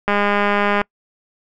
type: click train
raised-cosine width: 0.5 ms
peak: -3 dBFS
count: 151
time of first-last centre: 0.08-0.815 s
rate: 204 Hz
effects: noise-tail reverb RT60 0.1 s tail -26 dB re dry